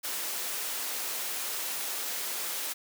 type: high-pass noise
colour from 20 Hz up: white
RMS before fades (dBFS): -34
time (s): 0.03-2.74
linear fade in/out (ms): 20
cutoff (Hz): 340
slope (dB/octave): 12
effects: none